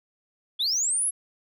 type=linear sweep; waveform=sine; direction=up; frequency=3301 to 11230 Hz; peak=-20 dBFS; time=0.59-1.11 s; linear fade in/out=20 ms; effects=tanh soft clip ceiling -21 dBFS